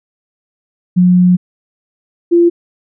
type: tone pair in turn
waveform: sine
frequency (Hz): 180 / 343.5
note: F#3 / F4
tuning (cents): -47 / -29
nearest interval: major seventh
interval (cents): 1118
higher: second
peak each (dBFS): -5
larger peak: neither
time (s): 0.96-1.37 / 2.31-2.5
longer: first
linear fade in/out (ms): 20
effects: none